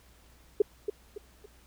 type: tone with echo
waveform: sine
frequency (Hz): 414.7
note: G#4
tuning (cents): -3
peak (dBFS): -17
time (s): 0.6-0.62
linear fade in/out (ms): 5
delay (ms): 280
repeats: 3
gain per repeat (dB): -9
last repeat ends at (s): 1.46
effects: added 60 Hz sine -59 dBFS peak until 1.66 s + pink hiss -61 dBFS RMS until 1.66 s